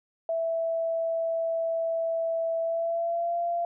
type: tone with pitch glide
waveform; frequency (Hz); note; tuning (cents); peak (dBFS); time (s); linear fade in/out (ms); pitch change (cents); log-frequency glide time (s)
sine; 659.3 to 687.3; E5 to F5; 0 to -28; -25; 0.29-3.65; 2; +72; 2.61-3.36
effects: none